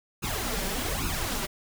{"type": "noise with flanger", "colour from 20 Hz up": "pink", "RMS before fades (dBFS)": -30, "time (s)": [0.22, 1.47], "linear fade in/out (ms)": 20, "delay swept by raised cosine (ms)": [0.75, 5.25], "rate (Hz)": 1.2, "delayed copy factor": 0.8, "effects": []}